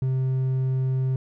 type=tone with hard clipping; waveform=sine; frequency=130.81 Hz; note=C3; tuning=in tune; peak=-22 dBFS; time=0.02-1.16 s; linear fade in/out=2 ms; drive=3 dB; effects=none